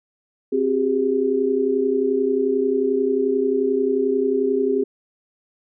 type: tone cluster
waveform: sine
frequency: 263.3 / 375.3 / 406.6 Hz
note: C4 / F#4 / G#4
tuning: +11 / +25 / -37 cents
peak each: -23 / -24 / -19 dBFS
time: 0.52-4.84 s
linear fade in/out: 10 ms
effects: none